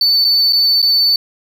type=tone with dropouts; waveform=sine; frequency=4508 Hz; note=C#8; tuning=28 cents sharp; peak=-7 dBFS; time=0.01-1.16 s; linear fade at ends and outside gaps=2 ms; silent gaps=0.244-0.248 / 0.525-0.531 / 0.818-0.826 s; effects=tanh soft clip ceiling -8 dBFS + 8-bit